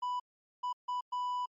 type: tone bursts at uneven times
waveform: triangle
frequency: 990 Hz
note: B5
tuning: 4 cents sharp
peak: -30 dBFS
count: 4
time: 0.02-0.2 / 0.63-0.73 / 0.88-1.01 / 1.12-1.46 s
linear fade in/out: 10 ms
effects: MP3 32 kbps